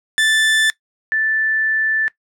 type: tone pair in turn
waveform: 30% pulse / sine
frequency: 1760 / 1760 Hz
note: A6 / A6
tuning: 0 / 0 cents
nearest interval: unison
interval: 0 cents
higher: neither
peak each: -10 / -15 dBFS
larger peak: first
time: 0.18-0.7 / 1.12-2.08 s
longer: second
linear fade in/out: 0 ms
effects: noise-tail reverb RT60 0.1 s tail -19 dB re dry + low-pass 10000 Hz 12 dB/octave